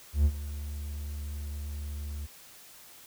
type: tone with ADSR envelope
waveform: triangle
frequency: 73.2 Hz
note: D2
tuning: 5 cents flat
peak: -16 dBFS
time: 0.13-2.27 s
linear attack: 120 ms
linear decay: 59 ms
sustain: -16 dB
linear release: 21 ms
effects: white hiss -52 dBFS RMS until 3.06 s